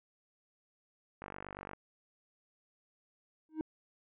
click train, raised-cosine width 0.5 ms, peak -27 dBFS, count 26, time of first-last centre 1.22-1.733 s, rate 48.7 Hz
triangle tone with exponential growth, 313.7 Hz, D#4, 14 cents sharp, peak -27 dBFS, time 3.49-3.61 s, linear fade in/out 1 ms, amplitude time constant 25 ms
effects low-pass 2000 Hz 12 dB/octave

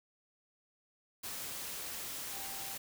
sine tone in noise, 784 Hz, G5, in tune, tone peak -51 dBFS, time 2.32-2.75 s, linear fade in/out 10 ms, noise white, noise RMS -42 dBFS, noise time 1.23-2.78 s, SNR -12 dB, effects none

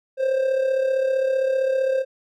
triangle tone with amplitude modulation, 528 Hz, C5, 16 cents sharp, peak -14 dBFS, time 0.17-2.05 s, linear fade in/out 50 ms, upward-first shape sine, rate 35.4 Hz, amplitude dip 55%, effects none

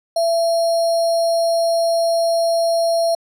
sine tone with sample-and-hold, 670 Hz, E5, 28 cents sharp, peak -14 dBFS, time 0.16-3.15 s, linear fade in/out 5 ms, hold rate 4900 Hz, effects low-pass 12000 Hz 12 dB/octave

